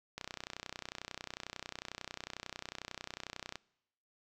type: click train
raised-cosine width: 0.2 ms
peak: -23 dBFS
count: 106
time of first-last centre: 0.18-3.556 s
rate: 31.1 Hz
effects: noise-tail reverb RT60 0.9 s tail -25 dB re dry